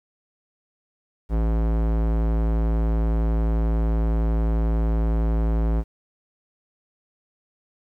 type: tone with low-pass filter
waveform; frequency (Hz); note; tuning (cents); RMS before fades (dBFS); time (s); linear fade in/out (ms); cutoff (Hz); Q
square; 55.5; A1; +16; -21; 1.29-5.84; 50; 920; 0.61
effects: 9-bit